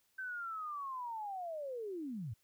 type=linear sweep; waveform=sine; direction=down; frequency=1554 to 95.1 Hz; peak=-39 dBFS; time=0.18-2.34 s; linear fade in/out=10 ms; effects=white hiss -75 dBFS RMS until 2.43 s